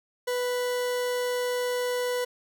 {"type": "tone", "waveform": "40% pulse", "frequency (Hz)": 493.9, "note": "B4", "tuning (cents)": 0, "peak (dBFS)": -25, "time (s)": [0.27, 2.25], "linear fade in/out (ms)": 10, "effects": []}